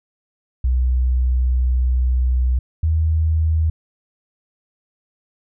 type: tone pair in turn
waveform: sine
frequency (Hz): 62.8 / 79.6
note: B1 / D#2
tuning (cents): +30 / +40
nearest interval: major third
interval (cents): 410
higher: second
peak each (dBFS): -14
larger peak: neither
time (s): 0.64-2.59 / 2.83-3.7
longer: first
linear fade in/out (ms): 5
effects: none